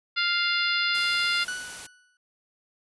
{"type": "harmonic tone", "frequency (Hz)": 698.5, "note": "F5", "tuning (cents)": 0, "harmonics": [2, 3, 4, 5, 6, 7], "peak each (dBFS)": [-27, -29, -30, -31, -32, -32], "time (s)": [0.16, 1.45], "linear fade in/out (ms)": 20}
{"type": "noise", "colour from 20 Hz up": "white", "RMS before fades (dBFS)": -40, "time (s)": [0.94, 1.87], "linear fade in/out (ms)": 10}
{"type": "tone with exponential decay", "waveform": "40% pulse", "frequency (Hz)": 1480, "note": "F#6", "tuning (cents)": 0, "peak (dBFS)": -27, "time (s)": [1.48, 2.17], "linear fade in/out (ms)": 2, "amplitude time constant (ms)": 150}
{"effects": ["resampled to 24000 Hz"]}